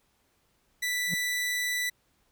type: tone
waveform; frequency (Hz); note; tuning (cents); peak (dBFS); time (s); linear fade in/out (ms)
sawtooth; 1975.5; B6; 0; -24; 0.82-1.9; 10
type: tone with exponential growth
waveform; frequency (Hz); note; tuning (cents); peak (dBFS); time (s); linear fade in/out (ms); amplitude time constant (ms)
triangle; 174.61; F3; 0; -25; 1.06-1.14; 2; 17
effects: pink hiss -70 dBFS RMS until 2.31 s